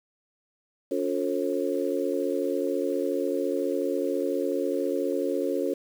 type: harmonic tone with a mistuned harmonic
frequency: 90 Hz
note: F#2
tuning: 47 cents flat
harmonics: 3 / 4 / 5 / 6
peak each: -30 / -30 / -30 / -30 dBFS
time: 0.91-5.74 s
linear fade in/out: 5 ms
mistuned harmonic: 3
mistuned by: +98 cents
effects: 8-bit